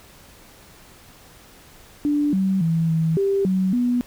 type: tone with pitch steps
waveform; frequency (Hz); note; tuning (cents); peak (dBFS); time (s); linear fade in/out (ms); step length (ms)
sine; 292.9 / 191.2 / 164 / 161.5 / 394.1 / 187.8 / 244.7; D4 / G3 / E3 / E3 / G4 / F#3 / B3; -5 / -43 / -9 / -35 / +9 / +26 / -16; -17; 2.05-4.01; 0; 280
effects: pink hiss -48 dBFS RMS until 4.06 s